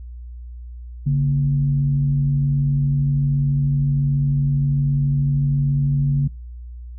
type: tone with frequency modulation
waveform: sine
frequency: 141.3 Hz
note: C#3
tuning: 34 cents sharp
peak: -15 dBFS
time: 1.06-6.28 s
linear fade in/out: 10 ms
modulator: 93.6 Hz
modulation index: 0.36
effects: noise-tail reverb RT60 0.3 s tail -26 dB re dry + added 60 Hz sine -32 dBFS peak until 6.98 s